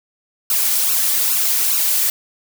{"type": "noise with flanger", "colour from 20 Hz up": "blue", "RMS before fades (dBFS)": -17, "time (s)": [0.5, 2.1], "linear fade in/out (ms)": 2, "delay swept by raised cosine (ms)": [0.73, 3.43], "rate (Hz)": 2.4, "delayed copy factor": 0.95, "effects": []}